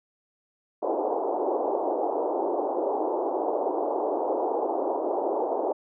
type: band-pass noise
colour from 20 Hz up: pink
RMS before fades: -27 dBFS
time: 0.82-5.73 s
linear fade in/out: 10 ms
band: 320 to 910 Hz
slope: 48 dB/octave
effects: none